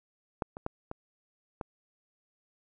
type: clicks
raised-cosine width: 1 ms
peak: -16 / -26 / -18 / -23 / -21 dBFS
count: 5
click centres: 0.422 / 0.569 / 0.664 / 0.914 / 1.612 s
effects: none